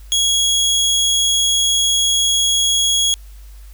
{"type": "tone", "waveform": "25% pulse", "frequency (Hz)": 3322, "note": "G#7", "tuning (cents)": 0, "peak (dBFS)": -10, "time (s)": [0.12, 3.14], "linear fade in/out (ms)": 0, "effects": ["added 50 Hz sine -35 dBFS peak until 3.73 s", "white hiss -51 dBFS RMS until 3.73 s"]}